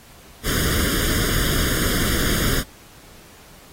pink noise with comb filter, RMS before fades -21 dBFS, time 0.43-2.64 s, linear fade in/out 50 ms, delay 0.59 ms, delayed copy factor +0.95, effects pink hiss -47 dBFS RMS until 3.72 s + AAC 48 kbps

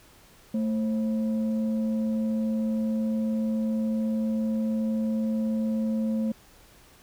sine tone pair together, 221.6 / 532.4 Hz, A3 / C5, +13 / +30 cents, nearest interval octave + minor third, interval 1517 cents, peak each -23 / -34 dBFS, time 0.54-6.32 s, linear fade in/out 5 ms, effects tanh soft clip ceiling -19 dBFS + pink hiss -55 dBFS RMS until 7.02 s

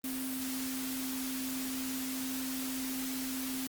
sine tone in noise, 261.6 Hz, C4, in tune, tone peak -36 dBFS, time 0.04-3.67 s, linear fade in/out 2 ms, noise white, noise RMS -40 dBFS, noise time 0.04-3.67 s, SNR +1 dB, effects Opus 32 kbps

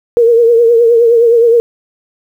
sine tone with vibrato, 466.2 Hz, A#4, in tune, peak -4 dBFS, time 0.17-1.6 s, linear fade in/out 0 ms, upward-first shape triangle, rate 9.6 Hz, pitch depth 64 cents each way, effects 7-bit

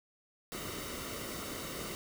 pink noise with comb filter, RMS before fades -41 dBFS, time 0.52-1.95 s, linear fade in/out 0 ms, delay 1.2 ms, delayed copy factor -0.6, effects none

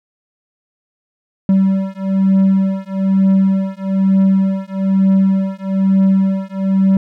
triangle beating tone pair, 192.1 / 193.2 Hz, G3 / G3, -35 / -25 cents, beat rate 1.1 Hz, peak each -12 dBFS, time 1.49-6.97 s, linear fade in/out 2 ms, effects none

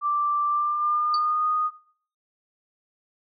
sine tone with pitch glide, 1174.7 to 1236.7 Hz, D6 to D#6, 0 to -11 cents, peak -21 dBFS, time 0.01-1.71 s, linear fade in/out 50 ms, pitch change +89 cents, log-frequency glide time 0.46-1.48 s
sine tone with exponential decay, 4573 Hz, D8, 47 cents flat, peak -23 dBFS, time 1.14-1.21 s, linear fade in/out 2 ms, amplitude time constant 15 ms
effects noise-tail reverb RT60 0.5 s tail -17 dB re dry

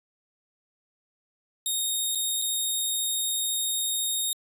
10% pulse tone with dropouts, 3714 Hz, A#7, 7 cents flat, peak -17 dBFS, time 1.66-4.33 s, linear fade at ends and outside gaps 1 ms, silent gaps 2.15-2.155 / 2.417-2.421 s, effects resampled to 32000 Hz

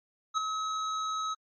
square tone with ADSR envelope, 1282 Hz, E6, 49 cents flat, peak -24 dBFS, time 0.34-1.35 s, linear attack 36 ms, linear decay 7 ms, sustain -7 dB, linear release 22 ms, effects low-pass 11000 Hz 12 dB/octave + MP3 32 kbps

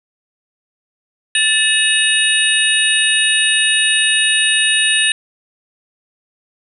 sine tone cluster, 1757 / 2575 / 2898 / 3762 / 9160 Hz, A6 / E7 / F#7 / A#7 / D9, -3 / -41 / -37 / +15 / -44 cents, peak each -18 dBFS, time 1.35-5.12 s, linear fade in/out 2 ms, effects none

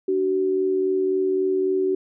sine tone pair together, 293.7 / 377.4 Hz, D4 / F#4, 0 / +34 cents, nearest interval major third, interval 434 cents, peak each -28 / -19 dBFS, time 0.08-1.95 s, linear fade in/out 5 ms, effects none

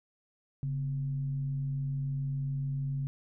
sine tone with frequency modulation, 138.59 Hz, C#3, in tune, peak -30 dBFS, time 0.63-3.07 s, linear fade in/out 0 ms, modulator 107 Hz, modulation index 0.25, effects none

